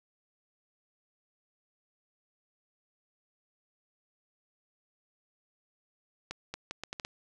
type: accelerating click train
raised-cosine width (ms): 0.2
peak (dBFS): -20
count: 7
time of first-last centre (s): 6.31-7.049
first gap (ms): 230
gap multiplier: 0.74
effects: none